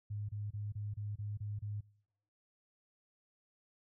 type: tone bursts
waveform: sine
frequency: 103.83 Hz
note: G#2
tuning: in tune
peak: -37 dBFS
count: 8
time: 0.1-1.809 s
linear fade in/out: 10 ms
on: 190 ms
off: 27 ms
effects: noise-tail reverb RT60 0.8 s tail -26 dB re dry